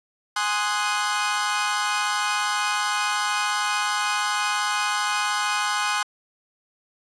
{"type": "chord", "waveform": "sawtooth", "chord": "Ab dominant seventh", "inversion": "none", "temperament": "equal", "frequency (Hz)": [830.6, 1046.5, 1244.5, 1480], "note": ["Ab5", "C6", "Eb6", "Gb6"], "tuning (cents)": [0, 0, 0, 0], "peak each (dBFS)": -24, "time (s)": [0.36, 6.03], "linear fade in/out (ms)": 5, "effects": ["resampled to 22050 Hz"]}